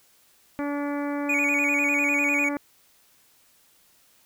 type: harmonic tone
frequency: 287.7 Hz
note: D4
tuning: 36 cents flat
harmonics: 1 / 2 / 3 / 4 / 5 / 6 / 7 / 8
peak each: -27 / -33 / -37 / -39 / -41 / -43 / -44 / -45 dBFS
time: 0.59-2.57 s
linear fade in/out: 0 ms
type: tone with vibrato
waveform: triangle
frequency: 2349 Hz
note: D7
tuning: in tune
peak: -20 dBFS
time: 1.29-2.49 s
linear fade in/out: 5 ms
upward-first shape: square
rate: 10 Hz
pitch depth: 79 cents each way
effects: white hiss -60 dBFS RMS until 4.25 s